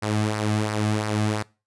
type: tone with flanger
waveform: sawtooth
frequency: 106.6 Hz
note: G#2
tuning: 46 cents sharp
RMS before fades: -24 dBFS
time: 0.02-1.43 s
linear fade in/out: 10 ms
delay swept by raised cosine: 0.28 to 2.18 ms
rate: 2.9 Hz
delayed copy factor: -0.55
effects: noise-tail reverb RT60 0.3 s tail -22 dB re dry + resampled to 24000 Hz